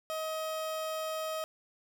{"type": "tone", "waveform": "30% pulse", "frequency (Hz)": 632, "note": "D#5", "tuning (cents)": 27, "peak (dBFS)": -31, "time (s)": [0.1, 1.44], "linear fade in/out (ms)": 0, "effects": []}